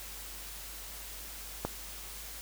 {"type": "click", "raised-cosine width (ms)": 1, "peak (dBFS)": -17, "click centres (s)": 1.65, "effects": ["added 50 Hz sine -49 dBFS peak until 2.41 s", "white hiss -45 dBFS RMS until 2.41 s"]}